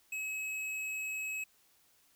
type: tone with hard clipping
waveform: sine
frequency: 2565 Hz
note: E7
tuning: 48 cents flat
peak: -37 dBFS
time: 0.12-1.44 s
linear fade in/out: 5 ms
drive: 12 dB
effects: white hiss -68 dBFS RMS until 2.15 s